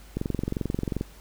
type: click train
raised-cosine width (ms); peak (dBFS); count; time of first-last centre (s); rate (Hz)
3; -14; 20; 0.17-1.011; 22.6
effects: added 50 Hz sine -47 dBFS peak until 1.2 s + pink hiss -53 dBFS RMS until 1.2 s